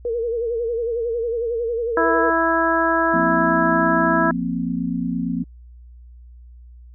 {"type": "tone with vibrato", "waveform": "sine", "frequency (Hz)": 466.2, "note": "A#4", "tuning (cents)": 0, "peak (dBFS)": -20, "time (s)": [0.05, 2.3], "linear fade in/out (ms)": 2, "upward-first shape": "sine", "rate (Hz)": 11, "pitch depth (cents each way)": 71}
{"type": "harmonic tone", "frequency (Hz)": 329.6, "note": "E4", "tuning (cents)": 0, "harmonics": [1, 2, 3, 4, 5], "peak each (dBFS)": [-22, -22, -22, -22, -22], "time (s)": [1.97, 4.31], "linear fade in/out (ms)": 2}
{"type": "chord", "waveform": "sine", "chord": "F suspended fourth", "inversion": "none", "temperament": "equal", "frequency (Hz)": [174.61, 233.1, 261.6], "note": ["F3", "Bb3", "C4"], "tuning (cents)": [0, 0, 0], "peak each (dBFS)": -25, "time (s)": [3.13, 5.44], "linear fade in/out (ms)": 10}
{"effects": ["added 60 Hz sine -40 dBFS peak until 6.94 s"]}